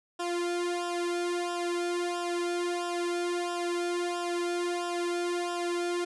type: tone with flanger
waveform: sawtooth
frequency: 349.2 Hz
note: F4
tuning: in tune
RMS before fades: -31 dBFS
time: 0.19-6.05 s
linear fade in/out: 10 ms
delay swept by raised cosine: 0.46 to 1.86 ms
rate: 1.5 Hz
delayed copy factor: -1
effects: resampled to 24000 Hz